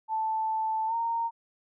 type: tone with pitch glide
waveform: sine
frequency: 880 to 923.2 Hz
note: A5 to A#5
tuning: 0 to -17 cents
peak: -26 dBFS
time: 0.08-1.31 s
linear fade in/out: 50 ms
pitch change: +83 cents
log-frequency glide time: 0.87-0.94 s
effects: none